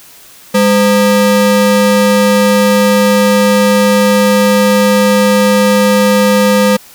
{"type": "ring-modulated tone", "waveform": "square", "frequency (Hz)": 357.7, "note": "F4", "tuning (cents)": 41, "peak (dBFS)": -4, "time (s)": [0.54, 6.77], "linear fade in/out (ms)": 10, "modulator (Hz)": 154, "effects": ["white hiss -38 dBFS RMS until 6.94 s"]}